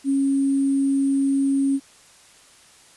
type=tone with sample-and-hold; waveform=sine; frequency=274.4 Hz; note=C#4; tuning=17 cents flat; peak=-17 dBFS; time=0.04-1.8 s; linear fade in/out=50 ms; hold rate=8820 Hz; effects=white hiss -51 dBFS RMS until 2.96 s + resampled to 24000 Hz